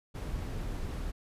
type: noise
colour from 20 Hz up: brown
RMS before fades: -36 dBFS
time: 0.14-1.12 s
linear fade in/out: 20 ms
effects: resampled to 32000 Hz